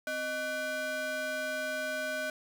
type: ring-modulated tone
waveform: square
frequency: 440 Hz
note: A4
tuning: in tune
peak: -30 dBFS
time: 0.07-2.3 s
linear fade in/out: 2 ms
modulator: 1060 Hz
effects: none